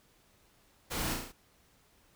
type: noise with echo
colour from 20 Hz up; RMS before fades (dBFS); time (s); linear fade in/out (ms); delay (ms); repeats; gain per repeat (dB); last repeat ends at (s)
pink; -36; 0.9-1.15; 20; 35; 5; -3; 1.325
effects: pink hiss -66 dBFS RMS until 2.15 s